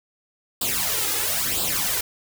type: noise with flanger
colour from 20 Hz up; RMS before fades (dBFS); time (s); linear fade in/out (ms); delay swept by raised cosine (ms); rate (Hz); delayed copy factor
white; -24; 0.61-2.01; 5; 0.24 to 2.44; 1; +0.75
effects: none